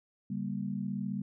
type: chord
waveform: sine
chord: G diminished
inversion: second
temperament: just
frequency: 141.12 / 196 / 235.2 Hz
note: Db3 / G3 / Bb3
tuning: +31 / 0 / +16 cents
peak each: -40 / -34 / -38 dBFS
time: 0.3-1.22 s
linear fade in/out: 5 ms
effects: none